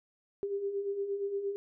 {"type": "beating tone pair", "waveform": "sine", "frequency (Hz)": [392, 400.6], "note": ["G4", "G4"], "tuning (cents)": [0, 38], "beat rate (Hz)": 8.6, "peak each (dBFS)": [-40, -32], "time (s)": [0.43, 1.56], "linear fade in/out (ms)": 0, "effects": []}